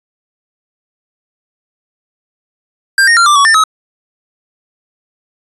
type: tone with pitch steps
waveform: square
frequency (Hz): 1589 / 1853 / 1380 / 1181 / 1126 / 1794 / 1278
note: G6 / A#6 / F6 / D6 / C#6 / A6 / D#6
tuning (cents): +23 / -11 / -21 / +9 / +27 / +33 / +46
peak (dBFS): -6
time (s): 2.98-3.638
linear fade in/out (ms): 2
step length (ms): 94
effects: resampled to 24000 Hz